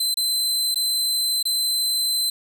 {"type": "tone with dropouts", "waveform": "sawtooth", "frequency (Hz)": 4063, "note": "B7", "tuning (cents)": 48, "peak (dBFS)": -17, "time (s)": [0, 2.3], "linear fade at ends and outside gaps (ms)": 5, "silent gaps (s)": [[0.143, 0.17], [0.745, 0.757], [1.428, 1.453]], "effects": []}